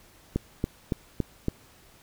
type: click train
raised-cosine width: 3 ms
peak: -12 dBFS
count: 5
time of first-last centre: 0.36-1.484 s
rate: 3.56 Hz
effects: pink hiss -56 dBFS RMS until 2.02 s